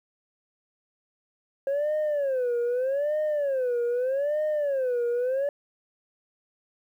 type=tone with vibrato; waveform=sine; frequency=540 Hz; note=C#5; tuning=45 cents flat; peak=-21 dBFS; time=1.67-5.49 s; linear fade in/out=2 ms; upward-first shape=sine; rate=0.81 Hz; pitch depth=220 cents each way; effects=tanh soft clip ceiling -22 dBFS + 10-bit